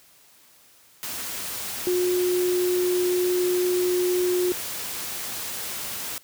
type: tone in noise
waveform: sine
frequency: 360.2 Hz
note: F#4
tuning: 46 cents flat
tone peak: -20 dBFS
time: 1.87-4.52 s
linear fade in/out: 0 ms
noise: white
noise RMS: -32 dBFS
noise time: 1.03-6.18 s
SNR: +9 dB
effects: white hiss -55 dBFS RMS until 6.23 s + high-pass 60 Hz 12 dB/octave